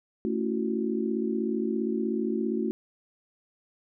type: chord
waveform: sine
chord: F# minor seventh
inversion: first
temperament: just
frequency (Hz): 222 / 277.5 / 333 / 370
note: A3 / C#4 / E4 / F#4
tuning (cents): +16 / +2 / +18 / 0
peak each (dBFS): -29 / -34 / -32 / -31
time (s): 0.25-2.71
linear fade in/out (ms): 0
effects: none